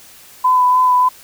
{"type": "tone with vibrato", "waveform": "sine", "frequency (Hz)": 1004, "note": "B5", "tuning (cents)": 28, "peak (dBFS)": -9, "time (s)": [0.44, 1.09], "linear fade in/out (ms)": 10, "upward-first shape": "sine", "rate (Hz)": 3.4, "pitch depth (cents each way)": 16, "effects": ["white hiss -42 dBFS RMS until 1.23 s"]}